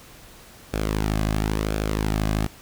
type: tone with flanger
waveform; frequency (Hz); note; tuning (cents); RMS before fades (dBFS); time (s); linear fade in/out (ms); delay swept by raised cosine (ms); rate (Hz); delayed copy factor
sawtooth; 52.8; G#1; +29; -24; 0.73-2.47; 10; 1 to 2.2; 0.96; -0.55
effects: pink hiss -47 dBFS RMS until 2.61 s